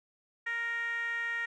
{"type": "tone with band-pass filter", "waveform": "10% pulse", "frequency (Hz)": 466.2, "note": "A#4", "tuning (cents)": 0, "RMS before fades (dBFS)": -34, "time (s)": [0.46, 1.46], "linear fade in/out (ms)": 10, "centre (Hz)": 1800, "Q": 7, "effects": []}